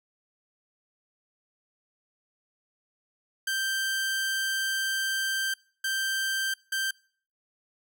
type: tone bursts at uneven times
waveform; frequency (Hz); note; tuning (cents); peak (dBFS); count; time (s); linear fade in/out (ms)
sawtooth; 1568; G6; 0; -23; 3; 3.47-5.54 / 5.84-6.54 / 6.72-6.91; 5
effects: noise-tail reverb RT60 0.5 s tail -25 dB re dry